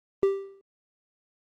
triangle tone with exponential decay, 392 Hz, G4, in tune, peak -14 dBFS, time 0.23-0.61 s, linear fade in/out 0 ms, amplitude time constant 82 ms, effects Opus 24 kbps

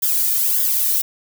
violet noise with flanger, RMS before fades -18 dBFS, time 0.02-1.02 s, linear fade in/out 10 ms, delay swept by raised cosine 0.58 to 1.68 ms, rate 1.7 Hz, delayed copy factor +1, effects none

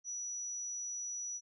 sine tone, 5880 Hz, F#8, 12 cents flat, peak -38 dBFS, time 0.04-1.41 s, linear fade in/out 50 ms, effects none

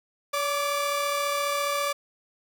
sawtooth tone pair together, 570 / 1174.7 Hz, C#5 / D6, +48 / 0 cents, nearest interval octave + minor second, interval 1252 cents, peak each -24 dBFS, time 0.33-1.93 s, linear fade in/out 10 ms, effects none

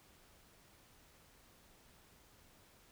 silence, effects pink hiss -65 dBFS RMS until 2.91 s

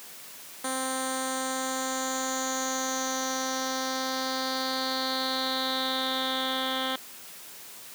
10% pulse tone with low-pass filter sweep, 261.6 Hz, C4, in tune, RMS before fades -30 dBFS, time 0.64-6.96 s, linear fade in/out 5 ms, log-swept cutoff 9300 to 3200 Hz, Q 5.5, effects white hiss -45 dBFS RMS until 7.94 s + high-pass 150 Hz 12 dB/octave

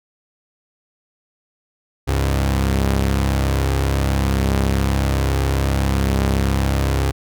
sawtooth tone pair together, 67.6 / 101.1 Hz, C#2 / G#2, -43 / -46 cents, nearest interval perfect fifth, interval 697 cents, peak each -13 / -18 dBFS, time 2.07-7.12 s, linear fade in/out 20 ms, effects none

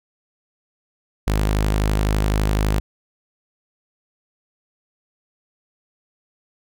sawtooth tone, 51.91 Hz, G#1, in tune, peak -13 dBFS, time 1.27-2.8 s, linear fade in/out 5 ms, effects none

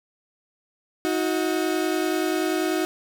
35% pulse tone pair together, 315.6 / 365.9 Hz, D#4 / F#4, +25 / -19 cents, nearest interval minor third, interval 256 cents, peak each -23 / -23 dBFS, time 1.05-2.85 s, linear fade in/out 0 ms, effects none

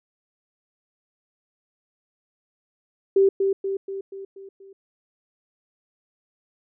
sine tone with echo, 390 Hz, G4, 9 cents flat, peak -13 dBFS, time 3.16-3.29 s, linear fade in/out 5 ms, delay 240 ms, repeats 6, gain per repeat -5 dB, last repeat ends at 4.73 s, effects none

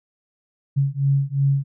sine beating tone pair, 137.3 / 140.1 Hz, C#3 / C#3, -16 / +19 cents, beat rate 2.8 Hz, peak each -20 / -20 dBFS, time 0.76-1.64 s, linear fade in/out 20 ms, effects none

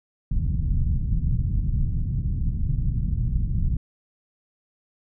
pink low-pass noise, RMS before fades -23 dBFS, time 0.31-3.77 s, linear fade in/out 5 ms, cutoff 160 Hz, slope 24 dB/octave, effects none

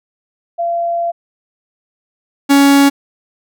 sine / 45% pulse tone pair in turn, 684 / 279.7 Hz, F5 / C#4, -36 / +16 cents, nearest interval octave + minor third, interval 1548 cents, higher first, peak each -14 / -6 dBFS, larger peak second, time 0.58-1.12 / 2.49-2.9 s, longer first, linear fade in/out 20 ms, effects none

